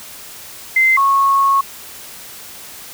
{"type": "tone pair in turn", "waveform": "sine", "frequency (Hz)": [2074, 1098.7], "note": ["C7", "C#6"], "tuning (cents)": [-16, -16], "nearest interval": "major seventh", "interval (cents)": 1100, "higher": "first", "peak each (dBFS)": [-9, -10], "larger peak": "first", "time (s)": [[0.76, 0.97], [0.97, 1.61]], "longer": "second", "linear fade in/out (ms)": 5, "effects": ["white hiss -35 dBFS RMS until 2.93 s"]}